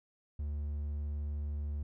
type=tone; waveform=triangle; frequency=73.42 Hz; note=D2; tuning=in tune; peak=-32 dBFS; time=0.39-1.83 s; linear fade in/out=5 ms; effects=none